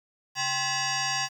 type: tone with frequency modulation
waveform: sine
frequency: 1975.5 Hz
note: B6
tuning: in tune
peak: -25 dBFS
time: 0.35-1.29 s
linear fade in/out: 50 ms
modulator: 919 Hz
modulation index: 4.8
effects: 9-bit